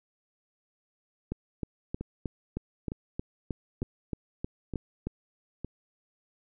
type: two click trains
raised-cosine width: 3 ms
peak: -19 / -22 dBFS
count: 13 / 5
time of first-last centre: 1.32-5.07 / 2.01-5.646 s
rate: 3.2 / 1.1 Hz
effects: none